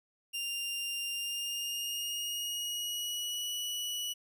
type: tone with pitch glide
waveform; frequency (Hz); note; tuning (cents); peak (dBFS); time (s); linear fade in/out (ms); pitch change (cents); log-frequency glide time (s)
sawtooth; 2794 to 2941; F7 to F#7; 0 to -11; -31; 0.33-4.14; 20; +89; 1.12-3.52
effects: none